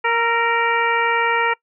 harmonic tone with a mistuned harmonic, 466.1 Hz, A#4, in tune, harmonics 1 / 2 / 3 / 4 / 5 / 6, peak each -23 / -20 / -22 / -23 / -24 / -31 dBFS, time 0.04-1.54 s, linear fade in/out 10 ms, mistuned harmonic 3, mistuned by -36 cents, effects noise-tail reverb RT60 0.1 s tail -23 dB re dry

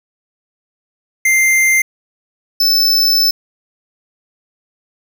square tone pair in turn, 2093 / 5274 Hz, C7 / E8, 0 / 0 cents, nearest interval octave + major third, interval 1600 cents, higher second, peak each -10 / -10 dBFS, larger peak neither, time 1.25-1.82 / 2.6-3.31 s, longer second, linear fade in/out 5 ms, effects none

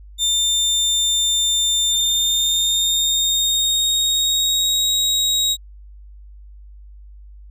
30% pulse tone with pitch glide, 3600 to 3799 Hz, A7 to A#7, +39 to +32 cents, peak -13 dBFS, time 0.18-5.57 s, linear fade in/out 50 ms, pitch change +93 cents, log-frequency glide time 1.89-4.91 s, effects added 50 Hz sine -38 dBFS peak until 7.5 s

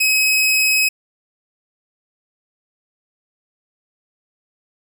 sawtooth tone, 2547 Hz, D#7, 40 cents sharp, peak -10 dBFS, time 0-0.89 s, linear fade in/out 10 ms, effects none

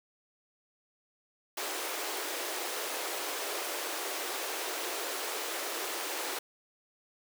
pink high-pass noise, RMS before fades -36 dBFS, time 1.57-6.39 s, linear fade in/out 5 ms, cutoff 330 Hz, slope 48 dB/octave, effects none

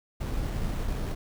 brown noise with sample-and-hold, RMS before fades -30 dBFS, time 0.2-1.15 s, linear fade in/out 10 ms, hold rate 4900 Hz, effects none

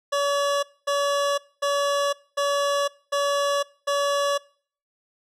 25% pulse tone bursts, 568 Hz, C#5, 42 cents sharp, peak -17 dBFS, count 6, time 0.12-4.38 s, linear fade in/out 10 ms, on 510 ms, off 240 ms, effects noise-tail reverb RT60 0.5 s tail -23 dB re dry + low-pass 9000 Hz 12 dB/octave

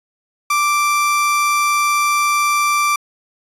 30% pulse tone, 1174.7 Hz, D6, in tune, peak -11 dBFS, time 0.5-2.96 s, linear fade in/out 5 ms, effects resampled to 32000 Hz

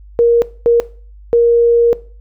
sine tone bursts at uneven times, 470.1 Hz, A#4, 15 cents sharp, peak -6 dBFS, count 3, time 0.19-0.42 / 0.66-0.8 / 1.33-1.93 s, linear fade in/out 0 ms, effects noise-tail reverb RT60 0.4 s tail -19 dB re dry + added 50 Hz sine -35 dBFS peak until 2.2 s

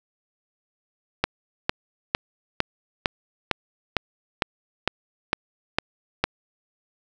click train, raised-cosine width 0.3 ms, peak -3 dBFS, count 12, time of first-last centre 1.24-6.24 s, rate 2.2 Hz, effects none

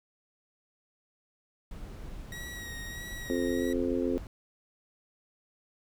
brown noise, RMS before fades -42 dBFS, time 1.71-4.27 s, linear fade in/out 2 ms
sawtooth tone with vibrato, 1900 Hz, A#6, 33 cents sharp, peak -37 dBFS, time 2.32-3.73 s, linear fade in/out 2 ms, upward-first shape sine, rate 1.6 Hz, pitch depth 27 cents each way
harmonic tone, 87.31 Hz, F2, in tune, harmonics 3 / 4 / 5 / 6, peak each -30 / -32 / -34 / -36 dBFS, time 3.3-4.18 s, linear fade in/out 0 ms
effects none

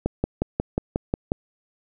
click train, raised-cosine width 2 ms, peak -8 dBFS, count 8, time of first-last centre 0.06-1.319 s, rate 5.56 Hz, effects none

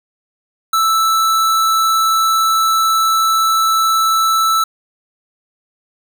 square tone, 1318.5 Hz, E6, in tune, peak -12 dBFS, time 0.73-4.64 s, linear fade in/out 5 ms, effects none

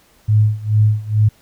sine tone with tremolo, 106.9 Hz, A2, 49 cents flat, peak -8 dBFS, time 0.28-1.29 s, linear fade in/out 10 ms, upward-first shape sine, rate 2.3 Hz, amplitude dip 90%, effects pink hiss -53 dBFS RMS until 1.41 s

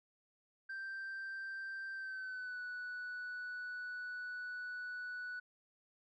sine tone with pitch glide, 1568 to 1480 Hz, G6 to F#6, 0 to 0 cents, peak -39 dBFS, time 0.69-5.4 s, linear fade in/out 10 ms, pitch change -100 cents, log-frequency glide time 1.93-2.6 s, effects tanh soft clip ceiling -40 dBFS

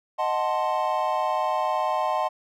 triangle chord, D# diminished seventh, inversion none, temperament equal, 622.3 / 740 / 880 / 1046.5 Hz, D#5 / F#5 / A5 / C6, 0 / 0 / 0 / 0 cents, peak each -26 dBFS, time 0.18-2.29 s, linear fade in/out 20 ms, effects none

